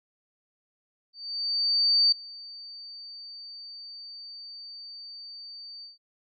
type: tone with ADSR envelope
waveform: sine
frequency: 4600 Hz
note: D8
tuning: 37 cents flat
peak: -17 dBFS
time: 1.13-5.98 s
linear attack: 990 ms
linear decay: 5 ms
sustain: -23 dB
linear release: 150 ms
effects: none